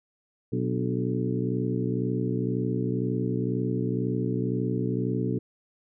harmonic tone with a mistuned harmonic, 62 Hz, B1, 7 cents sharp, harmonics 2 / 3 / 4 / 5 / 6 / 7, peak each -29 / -31 / -32 / -33 / -34 / -34 dBFS, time 0.52-5.39 s, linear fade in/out 10 ms, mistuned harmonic 5, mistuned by -64 cents, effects none

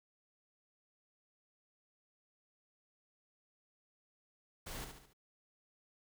pink noise with echo, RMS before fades -45 dBFS, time 4.66-4.85 s, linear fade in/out 10 ms, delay 71 ms, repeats 4, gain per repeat -6 dB, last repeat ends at 5.134 s, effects none

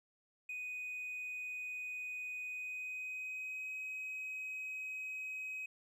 triangle tone with pitch glide, 2492 to 2533 Hz, D#7 to D#7, +2 to +30 cents, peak -38 dBFS, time 0.49-5.66 s, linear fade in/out 5 ms, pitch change +28 cents, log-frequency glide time 2.44-3.73 s, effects tanh soft clip ceiling -35 dBFS

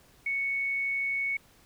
sine tone, 2217 Hz, C#7, in tune, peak -27 dBFS, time 0.26-1.37 s, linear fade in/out 5 ms, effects pink hiss -60 dBFS RMS until 1.65 s

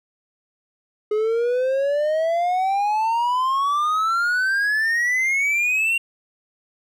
triangle exponential sweep, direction up, 419.1 to 2772 Hz, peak -16 dBFS, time 1.11-5.98 s, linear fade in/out 5 ms, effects none

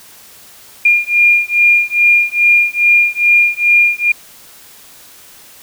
sine beating tone pair, 2411 / 2413.4 Hz, D7 / D7, +45 / +47 cents, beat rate 2.4 Hz, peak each -11 dBFS, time 0.85-4.12 s, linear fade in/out 5 ms, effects white hiss -40 dBFS RMS until 5.62 s

